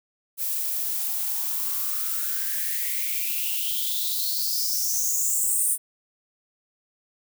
violet noise with high-pass filter sweep, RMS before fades -26 dBFS, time 0.37-5.78 s, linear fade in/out 50 ms, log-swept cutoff 520 to 9400 Hz, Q 7.8, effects none

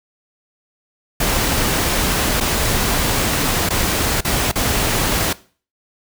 pink noise with dropouts, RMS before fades -18 dBFS, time 1.2-5.33 s, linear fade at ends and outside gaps 5 ms, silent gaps 2.403-2.408 / 3.691-3.704 / 4.208-4.247 / 4.516-4.556 s, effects noise-tail reverb RT60 0.4 s tail -19 dB re dry

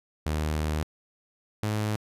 sawtooth tone pair in turn, 76.9 / 106.56 Hz, D#2 / G#2, -20 / +45 cents, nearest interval tritone, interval 565 cents, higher second, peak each -22 dBFS, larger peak neither, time 0.26-0.83 / 1.63-1.96 s, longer first, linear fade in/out 0 ms, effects resampled to 32000 Hz

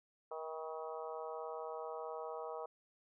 harmonic tone with a mistuned harmonic, 158.7 Hz, D#3, 35 cents sharp, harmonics 3 / 4 / 5 / 6 / 7 / 8, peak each -45 / -47 / -49 / -51 / -52 / -53 dBFS, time 0.31-2.66 s, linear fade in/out 5 ms, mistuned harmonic 6, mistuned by +28 cents, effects none

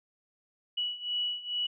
sine beating tone pair, 2937 / 2939.3 Hz, F#7 / F#7, -13 / -12 cents, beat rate 2.3 Hz, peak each -35 / -32 dBFS, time 0.77-1.67 s, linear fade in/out 10 ms, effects none

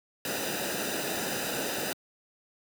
pink noise with comb filter, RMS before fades -32 dBFS, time 0.25-1.93 s, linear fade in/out 2 ms, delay 0.91 ms, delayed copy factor -0.7, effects high-pass 150 Hz 12 dB/octave

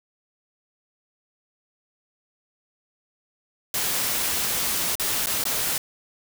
white noise with dropouts, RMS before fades -25 dBFS, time 3.74-5.78 s, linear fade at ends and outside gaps 2 ms, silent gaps 4.954-4.997 / 5.26-5.269 / 5.439-5.453 s, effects none

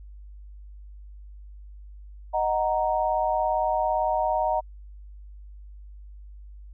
sine chord, D# minor, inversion none, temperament equal, 622.3 / 740 / 932.3 Hz, D#5 / F#5 / A#5, 0 / 0 / 0 cents, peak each -26 dBFS, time 2.33-4.61 s, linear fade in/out 20 ms, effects added 50 Hz sine -41 dBFS peak until 6.73 s

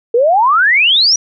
sine exponential sweep, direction up, 449.8 to 5920 Hz, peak -7 dBFS, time 0.14-1.16 s, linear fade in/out 5 ms, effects none

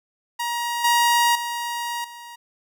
sawtooth tone with level steps, 948 Hz, A#5, 29 cents sharp, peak -20 / -12 / -22 / -34 dBFS, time 0.39-2.36 s, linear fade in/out 10 ms, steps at 0.84 / 1.35 / 2.04 s, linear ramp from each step 5 ms, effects none

